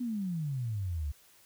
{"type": "exponential sweep", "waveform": "sine", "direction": "down", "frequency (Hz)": [253, 68.9], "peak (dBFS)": -31, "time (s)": [0, 1.12], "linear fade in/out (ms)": 10, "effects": ["white hiss -61 dBFS RMS until 1.45 s"]}